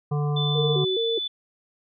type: harmonic tone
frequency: 146.83 Hz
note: D3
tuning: in tune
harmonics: 1 / 3 / 5 / 7 / 8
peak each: -22 / -32 / -36 / -39 / -40 dBFS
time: 0.11-0.85 s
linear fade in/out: 10 ms
type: tone with pitch glide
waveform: sine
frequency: 3520 to 3488 Hz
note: A7 to A7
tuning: 0 to -16 cents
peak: -26 dBFS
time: 0.36-1.28 s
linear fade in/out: 10 ms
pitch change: -16 cents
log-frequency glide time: 0.59-0.7 s
type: tone with vibrato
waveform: sine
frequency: 415.3 Hz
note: G#4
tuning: in tune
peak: -23 dBFS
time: 0.55-1.19 s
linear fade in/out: 10 ms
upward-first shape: square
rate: 2.4 Hz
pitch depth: 170 cents each way
effects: none